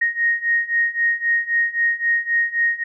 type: beating tone pair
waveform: sine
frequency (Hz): 1864.7 / 1868.5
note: A#6 / A#6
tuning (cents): 0 / +4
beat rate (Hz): 3.8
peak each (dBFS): -21 / -19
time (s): 0.01-2.84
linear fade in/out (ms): 10
effects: none